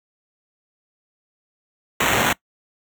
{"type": "noise with sample-and-hold", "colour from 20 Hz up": "violet", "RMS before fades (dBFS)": -19, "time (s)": [2, 2.33], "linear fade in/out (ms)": 5, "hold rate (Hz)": 4900, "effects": ["noise-tail reverb RT60 0.1 s tail -22 dB re dry", "high-pass 60 Hz 12 dB/octave"]}